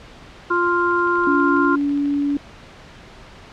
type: harmonic tone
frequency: 349.2 Hz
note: F4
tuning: in tune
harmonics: 1 / 3 / 4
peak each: -20 / -20 / -20 dBFS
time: 0.5-1.76 s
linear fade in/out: 10 ms
type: click train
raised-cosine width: 0.3 ms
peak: -26 dBFS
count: 18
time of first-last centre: 0.91-2.303 s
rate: 12.2 Hz
type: tone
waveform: sine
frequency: 285.7 Hz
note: D4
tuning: 48 cents flat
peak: -17 dBFS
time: 1.27-2.37 s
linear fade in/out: 2 ms
effects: pink hiss -42 dBFS RMS until 3.52 s + low-pass 4000 Hz 12 dB/octave